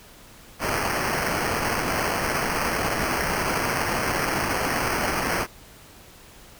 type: noise with sample-and-hold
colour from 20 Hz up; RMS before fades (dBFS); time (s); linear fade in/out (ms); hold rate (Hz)
white; -25; 0.59-5.47; 50; 3675
effects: pink hiss -48 dBFS RMS until 6.59 s